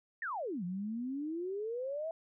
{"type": "exponential two-way sweep", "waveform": "sine", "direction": "down then up", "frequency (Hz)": [1898, 171.9, 666], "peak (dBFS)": -35, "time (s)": [0.22, 2.11], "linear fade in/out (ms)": 2, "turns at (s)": 0.64, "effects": []}